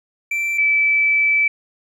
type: tone pair in turn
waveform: triangle / sine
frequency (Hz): 2340 / 2312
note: D7 / D7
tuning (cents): -7 / -28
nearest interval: unison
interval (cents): 21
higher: first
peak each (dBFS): -17 / -13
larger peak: second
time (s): 0.31-0.58 / 0.58-1.48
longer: second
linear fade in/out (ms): 5
effects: none